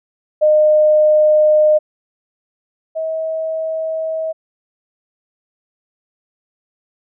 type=tone pair in turn; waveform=sine; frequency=611 / 640.3 Hz; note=D#5 / D#5; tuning=-32 / +49 cents; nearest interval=minor second; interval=81 cents; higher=second; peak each=-8 / -18 dBFS; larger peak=first; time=0.41-1.79 / 2.95-4.33 s; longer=neither; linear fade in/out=20 ms; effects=none